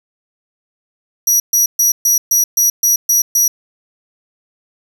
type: tone bursts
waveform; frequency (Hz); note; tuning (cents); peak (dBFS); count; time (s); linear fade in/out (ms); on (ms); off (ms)
sawtooth; 5800; F#8; -35; -7; 9; 1.27-3.48; 5; 130; 130
effects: none